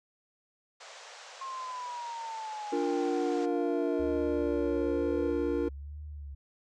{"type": "band-pass noise", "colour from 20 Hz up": "pink", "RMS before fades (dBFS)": -49, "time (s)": [0.8, 3.46], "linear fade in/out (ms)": 10, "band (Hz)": [500, 7500], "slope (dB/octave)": 48}
{"type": "exponential sweep", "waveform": "sine", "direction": "down", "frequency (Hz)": [1076, 493.9], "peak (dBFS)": -36, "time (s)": [1.41, 5.3], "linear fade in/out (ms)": 5}
{"type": "chord", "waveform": "triangle", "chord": "Bb major", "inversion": "first", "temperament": "just", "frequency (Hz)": [291.4, 349.6, 466.2], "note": ["D4", "F4", "Bb4"], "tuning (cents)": [-13, 2, 0], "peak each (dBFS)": -30, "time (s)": [2.72, 5.69], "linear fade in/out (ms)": 10}
{"type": "tone with vibrato", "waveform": "sine", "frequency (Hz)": 71, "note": "C#2", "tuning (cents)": 42, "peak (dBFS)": -39, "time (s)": [3.99, 6.35], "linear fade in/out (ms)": 10, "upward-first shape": "sine", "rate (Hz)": 1.1, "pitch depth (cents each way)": 92}
{"effects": []}